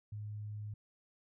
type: tone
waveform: sine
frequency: 105.2 Hz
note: G#2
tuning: 23 cents sharp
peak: -40 dBFS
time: 0.12-0.74 s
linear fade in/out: 5 ms
effects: none